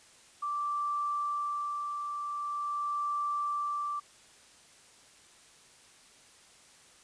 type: tone with tremolo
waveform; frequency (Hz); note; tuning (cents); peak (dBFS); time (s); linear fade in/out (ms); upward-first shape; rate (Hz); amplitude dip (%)
sine; 1170; D6; -7; -29; 0.42-4; 10; sine; 0.44; 40
effects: white hiss -58 dBFS RMS until 7.03 s + resampled to 22050 Hz